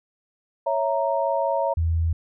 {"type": "chord", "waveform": "sine", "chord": "A# diminished", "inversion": "first", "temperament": "equal", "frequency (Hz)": [554.4, 659.3, 932.3], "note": ["C#5", "E5", "A#5"], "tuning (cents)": [0, 0, 0], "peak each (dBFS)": [-24, -25, -25], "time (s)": [0.66, 1.74], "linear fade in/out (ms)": 10}
{"type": "tone", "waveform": "sine", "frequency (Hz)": 82.41, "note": "E2", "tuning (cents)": 0, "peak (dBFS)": -19, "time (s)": [1.77, 2.13], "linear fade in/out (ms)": 5}
{"effects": []}